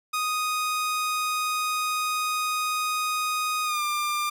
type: tone with pitch glide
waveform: sawtooth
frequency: 1244.5 to 1194.5 Hz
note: D#6 to D6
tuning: 0 to +29 cents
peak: -21 dBFS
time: 0.13-4.3 s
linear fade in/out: 10 ms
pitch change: -71 cents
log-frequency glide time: 3.64-3.82 s
effects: none